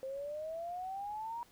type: exponential sweep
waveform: sine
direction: up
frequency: 524 to 957 Hz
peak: -38 dBFS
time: 0.03-1.43 s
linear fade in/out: 0 ms
effects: pink hiss -64 dBFS RMS until 1.51 s